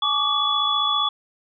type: tone cluster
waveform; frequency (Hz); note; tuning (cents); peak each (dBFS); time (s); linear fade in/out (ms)
sine; 847 / 1141 / 1196 / 3413; G#5 / C#6 / D6 / G#7; +34 / +50 / +31 / +47; -30 / -24 / -26 / -21; 0.02-1.09; 5
effects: none